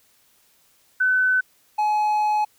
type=tone pair in turn; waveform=sine / triangle; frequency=1511 / 846.4 Hz; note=F#6 / G#5; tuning=+36 / +33 cents; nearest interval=minor seventh; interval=1003 cents; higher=first; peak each=-16 dBFS; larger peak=neither; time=1-1.41 / 1.78-2.45 s; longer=second; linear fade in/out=10 ms; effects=white hiss -60 dBFS RMS until 2.58 s